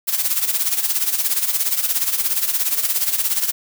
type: noise with tremolo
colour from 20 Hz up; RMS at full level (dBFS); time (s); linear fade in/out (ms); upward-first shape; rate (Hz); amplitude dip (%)
blue; -17; 0.07-3.52; 20; sine; 17; 70
effects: none